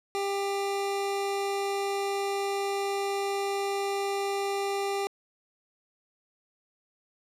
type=tone; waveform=25% pulse; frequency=397.3 Hz; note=G4; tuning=23 cents sharp; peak=-24 dBFS; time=0.15-5.07 s; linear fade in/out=0 ms; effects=low-pass 11000 Hz 12 dB/octave